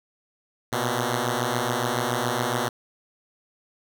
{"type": "beating tone pair", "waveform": "5% pulse", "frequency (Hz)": [118.4, 125.5], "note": ["A#2", "B2"], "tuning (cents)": [27, 28], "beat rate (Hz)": 7.1, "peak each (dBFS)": -15, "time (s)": [0.72, 2.69], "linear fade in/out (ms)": 10, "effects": []}